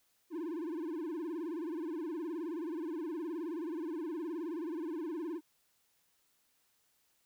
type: tone with vibrato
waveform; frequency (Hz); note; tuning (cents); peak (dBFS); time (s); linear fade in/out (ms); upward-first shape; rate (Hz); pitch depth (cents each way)
triangle; 326.4; E4; -17; -34; 0.3-5.41; 50; sine; 19; 160
effects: white hiss -74 dBFS RMS until 7.25 s